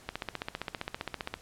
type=click train; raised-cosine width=0.3 ms; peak=-17 dBFS; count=20; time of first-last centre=0.09-1.34 s; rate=15.2 Hz; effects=pink hiss -55 dBFS RMS until 1.41 s + low-pass 11000 Hz 12 dB/octave